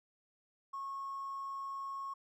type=tone with hard clipping; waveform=triangle; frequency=1094 Hz; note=C#6; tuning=23 cents flat; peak=-39 dBFS; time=0.73-2.14 s; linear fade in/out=10 ms; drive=3 dB; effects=none